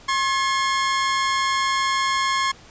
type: tone pair together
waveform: sawtooth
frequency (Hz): 1074.7 / 1706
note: C6 / G#6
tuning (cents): +46 / +46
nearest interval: minor sixth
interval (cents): 800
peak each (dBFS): -16 / -24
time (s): 0.08-2.52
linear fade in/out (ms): 10
effects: pink hiss -47 dBFS RMS until 2.7 s + resampled to 16000 Hz